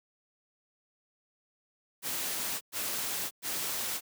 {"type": "noise bursts", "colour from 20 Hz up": "white", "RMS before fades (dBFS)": -34, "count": 3, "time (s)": [2.02, 4.01], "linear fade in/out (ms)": 50, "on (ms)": 590, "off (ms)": 110, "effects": ["high-pass 100 Hz 12 dB/octave"]}